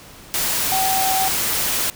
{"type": "tone in noise", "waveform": "sine", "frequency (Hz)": 764, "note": "G5", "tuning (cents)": -45, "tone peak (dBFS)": -19, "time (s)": [0.72, 1.28], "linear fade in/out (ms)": 0, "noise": "white", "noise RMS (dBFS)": -21, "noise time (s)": [0.34, 1.9], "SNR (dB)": -1, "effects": ["pink hiss -42 dBFS RMS until 1.95 s"]}